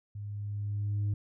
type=tone with level ramp; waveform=sine; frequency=102.8 Hz; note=G#2; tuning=17 cents flat; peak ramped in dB=-37 to -24 dBFS; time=0.15-1.14 s; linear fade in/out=5 ms; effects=tanh soft clip ceiling -26 dBFS